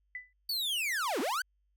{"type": "tone with exponential decay", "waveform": "sine", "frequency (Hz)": 1995, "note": "B6", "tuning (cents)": 17, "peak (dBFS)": -34, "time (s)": [0.15, 0.33], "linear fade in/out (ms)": 2, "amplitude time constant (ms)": 38}
{"type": "linear two-way sweep", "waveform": "45% pulse", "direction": "down then up", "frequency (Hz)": [4600, 230, 1593], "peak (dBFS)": -30, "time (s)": [0.49, 1.42], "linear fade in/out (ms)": 5, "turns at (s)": 1.2}
{"effects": ["added 50 Hz sine -70 dBFS peak until 1.76 s"]}